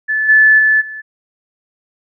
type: tone with level steps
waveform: sine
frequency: 1738 Hz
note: A6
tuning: 22 cents flat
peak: -13 / -5 / -8 / -25 dBFS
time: 0.08-1.02 s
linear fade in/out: 20 ms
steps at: 0.28 / 0.58 / 0.8 s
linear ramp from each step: 20 ms
effects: none